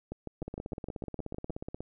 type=two click trains; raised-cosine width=2 ms; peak=-24 / -24 dBFS; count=10 / 24; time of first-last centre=0.12-1.498 / 0.42-1.806 s; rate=6.53 / 16.6 Hz; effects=none